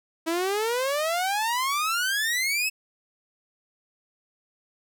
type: exponential sweep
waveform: sawtooth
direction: up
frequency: 319.8 to 2637 Hz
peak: -20 dBFS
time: 0.26-2.7 s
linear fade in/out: 20 ms
effects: none